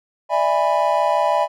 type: chord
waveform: triangle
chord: E dominant seventh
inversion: third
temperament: just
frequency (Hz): 593.3 / 659.3 / 824.1 / 988.9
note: D5 / E5 / G#5 / B5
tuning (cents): +18 / 0 / -14 / +2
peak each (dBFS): -19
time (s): 0.29-1.48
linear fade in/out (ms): 50
effects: none